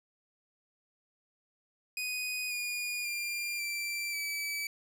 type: tone with pitch steps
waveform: sawtooth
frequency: 2489 / 2441 / 2393 / 2347 / 2301 Hz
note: D#7 / D#7 / D7 / D7 / D7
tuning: 0 / -34 / +32 / -2 / -36 cents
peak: -30 dBFS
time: 1.97-4.67 s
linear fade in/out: 2 ms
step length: 540 ms
effects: none